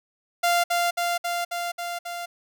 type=tone with echo; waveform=sawtooth; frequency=695 Hz; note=F5; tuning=9 cents flat; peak=-15 dBFS; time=0.43-0.64 s; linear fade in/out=10 ms; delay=270 ms; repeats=6; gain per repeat=-2 dB; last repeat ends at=2.26 s; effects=none